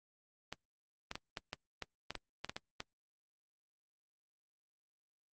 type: clicks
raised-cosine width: 0.2 ms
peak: -22 dBFS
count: 12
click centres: 0.526 / 1.114 / 1.155 / 1.372 / 1.531 / 1.823 / 2.106 / 2.153 / 2.446 / 2.495 / 2.565 / 2.804 s
effects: Opus 32 kbps